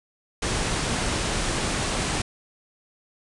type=low-pass noise; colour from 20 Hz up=pink; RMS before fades=-26 dBFS; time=0.42-2.22 s; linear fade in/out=5 ms; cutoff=9900 Hz; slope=96 dB/octave; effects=none